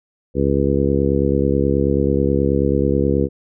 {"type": "harmonic tone", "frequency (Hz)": 69.3, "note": "C#2", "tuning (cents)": 0, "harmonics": [1, 2, 3, 4, 5, 6, 7], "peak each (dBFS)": [-22, -22, -22, -22, -22, -22, -22], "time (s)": [0.34, 3.29], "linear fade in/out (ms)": 50, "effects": []}